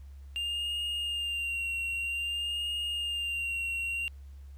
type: tone with vibrato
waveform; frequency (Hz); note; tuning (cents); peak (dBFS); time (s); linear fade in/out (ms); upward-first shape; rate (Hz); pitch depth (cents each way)
triangle; 2794; F7; 0; -29; 0.36-4.08; 0; sine; 0.52; 33
effects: added 69 Hz sine -44 dBFS peak until 4.57 s + pink hiss -68 dBFS RMS until 4.57 s